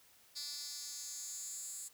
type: tone with high-pass filter sweep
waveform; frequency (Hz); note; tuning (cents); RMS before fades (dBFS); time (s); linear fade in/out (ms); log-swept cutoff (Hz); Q
10% pulse; 291.4; D4; -13; -45; 0.35-1.89; 20; 4900 to 8100; 4
effects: white hiss -65 dBFS RMS until 1.93 s